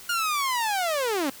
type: linear sweep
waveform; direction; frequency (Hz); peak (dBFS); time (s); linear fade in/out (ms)
sawtooth; down; 1435 to 255.4; -20; 0.09-1.3; 5
effects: white hiss -45 dBFS RMS until 1.4 s